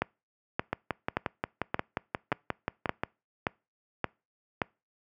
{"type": "two click trains", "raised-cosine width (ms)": 0.5, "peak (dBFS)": [-11, -13], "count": [9, 14], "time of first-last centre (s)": [[0.02, 4.618], [0.73, 3.035]], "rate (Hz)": [1.74, 5.64], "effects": ["noise-tail reverb RT60 0.3 s tail -26 dB re dry", "high-pass 80 Hz 12 dB/octave"]}